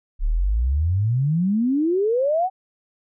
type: exponential sweep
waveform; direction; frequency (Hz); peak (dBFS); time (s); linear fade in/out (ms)
sine; up; 33.41 to 776; -17; 0.19-2.5; 50
effects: none